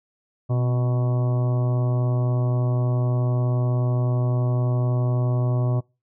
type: harmonic tone with a mistuned harmonic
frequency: 123.47 Hz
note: B2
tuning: in tune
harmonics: 1 / 2 / 3 / 4 / 5 / 6 / 7 / 8 / 9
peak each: -19 / -34 / -33 / -40 / -33 / -42 / -45 / -44 / -41 dBFS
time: 0.49-5.81 s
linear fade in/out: 20 ms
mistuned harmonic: 2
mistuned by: +81 cents
effects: noise-tail reverb RT60 0.3 s tail -26 dB re dry